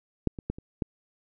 clicks, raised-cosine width 3 ms, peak -10 / -24 / -16 / -28 / -14 dBFS, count 5, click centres 0.273 / 0.388 / 0.5 / 0.585 / 0.822 s, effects none

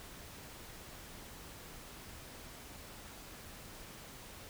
silence, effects pink hiss -51 dBFS RMS until 4.49 s

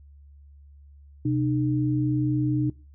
sine tone pair together, 127.65 / 303.6 Hz, C3 / D#4, -42 / -42 cents, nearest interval octave + minor third, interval 1500 cents, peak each -24 dBFS, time 1.25-2.7 s, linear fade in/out 5 ms, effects noise-tail reverb RT60 0.3 s tail -21 dB re dry + added 71 Hz sine -47 dBFS peak until 2.94 s

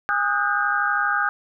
sine tone cluster, 816 / 1237 / 1289 / 1460 / 1593 Hz, G#5 / D#6 / E6 / F#6 / G6, -31 / -10 / -39 / -24 / +27 cents, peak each -27 / -24 / -33 / -24 / -24 dBFS, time 0.09-1.29 s, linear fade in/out 0 ms, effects none

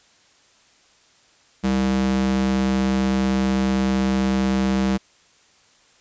square tone with high-pass filter, 65.41 Hz, C2, in tune, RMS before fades -20 dBFS, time 1.63-4.98 s, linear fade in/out 20 ms, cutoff 160 Hz, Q 2.7, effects white hiss -56 dBFS RMS until 6 s + resampled to 16000 Hz

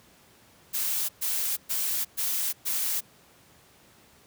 blue noise bursts, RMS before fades -28 dBFS, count 5, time 0.73-3.01 s, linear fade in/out 20 ms, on 360 ms, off 120 ms, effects pink hiss -57 dBFS RMS until 4.26 s + high-pass 80 Hz 12 dB/octave

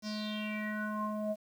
square tone with low-pass filter sweep, 212.4 Hz, G#3, 39 cents sharp, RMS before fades -36 dBFS, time 0.02-1.36 s, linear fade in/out 50 ms, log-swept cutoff 5600 to 620 Hz, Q 6.8, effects 10-bit

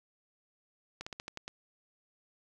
slowing click train, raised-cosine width 0.2 ms, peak -23 dBFS, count 7, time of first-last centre 1.01-1.479 s, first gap 55 ms, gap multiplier 1.14, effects 10-bit

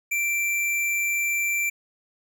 square tone, 2349 Hz, D7, in tune, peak -23 dBFS, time 0.11-1.7 s, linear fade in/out 10 ms, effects none

